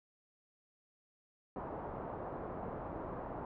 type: low-pass noise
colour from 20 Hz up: white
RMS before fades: -43 dBFS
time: 1.56-3.45 s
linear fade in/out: 2 ms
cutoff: 960 Hz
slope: 24 dB/octave
effects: none